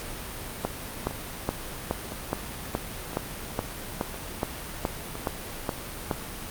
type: two click trains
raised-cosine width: 1 ms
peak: -11 / -22 dBFS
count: 14 / 5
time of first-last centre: 0.65-6.112 / 1.11-5.154 s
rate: 2.38 / 0.989 Hz
effects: pink hiss -37 dBFS RMS until 6.5 s + Opus 48 kbps